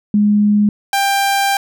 sine / sawtooth tone pair in turn, 207.7 / 792.1 Hz, G#3 / G5, 0 / +18 cents, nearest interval octave + major seventh, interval 2318 cents, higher second, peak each -9 dBFS, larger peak neither, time 0.14-0.69 / 0.93-1.57 s, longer second, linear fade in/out 2 ms, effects none

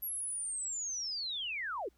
sine linear sweep, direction down, 11660 to 311.7 Hz, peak -35 dBFS, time 0.02-1.89 s, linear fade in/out 10 ms, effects added 60 Hz sine -68 dBFS peak until 1.97 s + pink hiss -74 dBFS RMS until 1.97 s

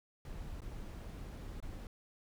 brown noise with dropouts, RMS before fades -45 dBFS, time 0.25-1.87 s, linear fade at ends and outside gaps 2 ms, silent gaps 0.606-0.618 / 1.603-1.625 s, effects none

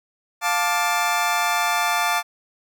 25% pulse chord, D minor, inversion first, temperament just, 704.8 / 881 / 1174.7 Hz, F5 / A5 / D6, +16 / +2 / 0 cents, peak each -20 dBFS, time 0.41-2.23 s, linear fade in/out 50 ms, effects none

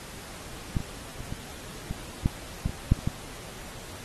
clicks, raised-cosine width 5 ms, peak -12 / -22 / -25 / -20 / -20 / -9 / -15 / -21 / -6 / -28 / -13 dBFS, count 11, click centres 0.768 / 0.804 / 1.206 / 1.325 / 1.91 / 2.259 / 2.66 / 2.695 / 2.92 / 2.99 / 3.075 s, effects pink hiss -43 dBFS RMS until 4.04 s + AAC 32 kbps

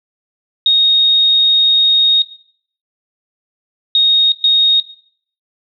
sine tone bursts at uneven times, 3729 Hz, A#7, in tune, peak -7 dBFS, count 3, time 0.66-2.22 / 3.95-4.32 / 4.44-4.8 s, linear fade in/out 2 ms, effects noise-tail reverb RT60 0.6 s tail -18 dB re dry

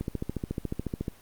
click train, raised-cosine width 3 ms, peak -17 dBFS, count 16, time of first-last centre 0.01-1.081 s, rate 14 Hz, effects pink hiss -55 dBFS RMS until 1.21 s + Opus 24 kbps

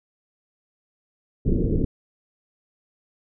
pink low-pass noise, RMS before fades -21 dBFS, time 1.45-1.85 s, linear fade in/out 5 ms, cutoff 450 Hz, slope 48 dB/octave, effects none

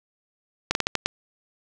slowing click train, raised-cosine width 0.2 ms, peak -4 dBFS, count 6, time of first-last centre 0.71-1.06 s, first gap 41 ms, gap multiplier 1.27, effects none

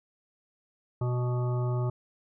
harmonic tone, 123.47 Hz, B2, in tune, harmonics 1 / 3 / 5 / 7 / 9 / 10, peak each -26 / -36 / -40 / -43 / -45 / -46 dBFS, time 1.01-1.9 s, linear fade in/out 5 ms, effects none

